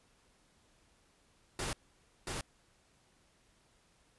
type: noise with echo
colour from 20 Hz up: pink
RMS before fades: -37 dBFS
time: 1.59-1.73 s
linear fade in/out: 2 ms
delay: 680 ms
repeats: 1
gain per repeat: -2 dB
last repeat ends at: 2.41 s
effects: pink hiss -69 dBFS RMS until 4.18 s + resampled to 24000 Hz